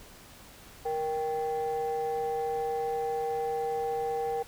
sine tone pair together, 468.7 / 785 Hz, A#4 / G5, +9 / +2 cents, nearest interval major sixth, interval 893 cents, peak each -29 / -30 dBFS, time 0.85-4.43 s, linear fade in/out 10 ms, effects tanh soft clip ceiling -24 dBFS + pink hiss -51 dBFS RMS until 4.47 s

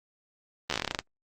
slowing click train, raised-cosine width 0.2 ms, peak -10 dBFS, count 13, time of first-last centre 0.7-0.99 s, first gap 12 ms, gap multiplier 1.12, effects Opus 24 kbps

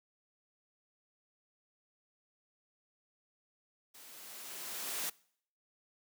white noise with level ramp, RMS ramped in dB -55 to -36 dBFS, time 3.94-5.1 s, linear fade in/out 10 ms, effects noise-tail reverb RT60 0.6 s tail -23 dB re dry + high-pass 200 Hz 12 dB/octave

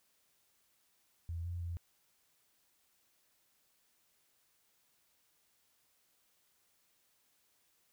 sine tone with pitch steps, 84 / 87.1 / 85.7 Hz, E2 / F2 / F2, +33 / -4 / -32 cents, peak -37 dBFS, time 1.29-1.77 s, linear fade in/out 0 ms, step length 160 ms, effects white hiss -74 dBFS RMS until 7.92 s

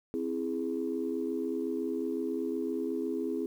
sine chord, C augmented, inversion none, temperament equal, 261.6 / 329.6 / 415.3 Hz, C4 / E4 / G#4, 0 / 0 / 0 cents, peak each -34 / -34 / -34 dBFS, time 0.14-3.46 s, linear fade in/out 0 ms, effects tanh soft clip ceiling -21 dBFS + 10-bit

